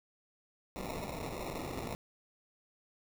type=noise with sample-and-hold; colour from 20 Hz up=white; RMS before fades=-40 dBFS; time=0.76-1.95 s; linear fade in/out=0 ms; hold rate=1575 Hz; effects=none